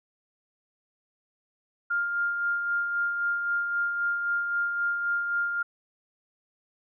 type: tone with tremolo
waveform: sine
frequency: 1403 Hz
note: F6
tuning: 8 cents sharp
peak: -23 dBFS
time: 1.9-5.63 s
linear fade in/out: 10 ms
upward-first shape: sine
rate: 3.8 Hz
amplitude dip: 40%
effects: none